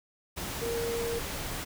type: tone in noise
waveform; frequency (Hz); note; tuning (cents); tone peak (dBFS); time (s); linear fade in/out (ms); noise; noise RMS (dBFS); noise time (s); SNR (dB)
sine; 466.1; A#4; 0; -30; 0.61-1.2; 20; pink; -36; 0.36-1.65; +3
effects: none